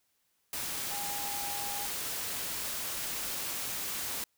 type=tone in noise; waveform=sine; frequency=814 Hz; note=G#5; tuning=35 cents flat; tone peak=-40 dBFS; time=0.91-1.86 s; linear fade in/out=2 ms; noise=white; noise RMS=-36 dBFS; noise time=0.53-4.24 s; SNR=-7 dB; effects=white hiss -75 dBFS RMS until 4.37 s